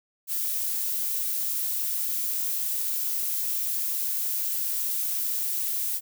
violet noise, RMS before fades -28 dBFS, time 0.27-6.01 s, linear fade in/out 50 ms, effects none

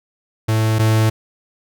45% pulse tone pair in turn, 110 / 110 Hz, A2 / A2, 0 / 0 cents, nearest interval unison, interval 0 cents, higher neither, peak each -14 / -12 dBFS, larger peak second, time 0.48-0.79 / 0.79-1.1 s, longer neither, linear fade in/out 10 ms, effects none

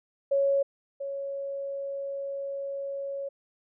sine tone pair in turn, 554.4 / 554.4 Hz, C#5 / C#5, 0 / 0 cents, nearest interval unison, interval 0 cents, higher neither, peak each -21 / -31 dBFS, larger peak first, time 0.31-0.63 / 1-3.29 s, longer second, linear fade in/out 10 ms, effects none

